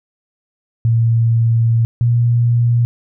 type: tone pair in turn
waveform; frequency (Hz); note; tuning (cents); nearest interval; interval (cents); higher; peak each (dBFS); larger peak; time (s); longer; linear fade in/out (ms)
sine; 115.1 / 118.88; A#2 / A#2; -22 / +34; minor second; 56; second; -10; neither; 0.85-1.85 / 2.01-2.85; first; 0
effects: none